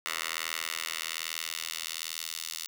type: tone with high-pass filter sweep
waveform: 10% pulse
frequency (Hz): 81.2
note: E2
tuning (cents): -26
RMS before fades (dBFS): -36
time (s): 0.06-2.67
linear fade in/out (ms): 0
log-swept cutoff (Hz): 1700 to 4200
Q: 1
effects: none